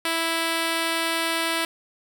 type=tone; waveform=5% pulse; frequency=329.6 Hz; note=E4; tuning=in tune; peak=-11 dBFS; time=0.05-1.65 s; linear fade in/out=2 ms; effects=none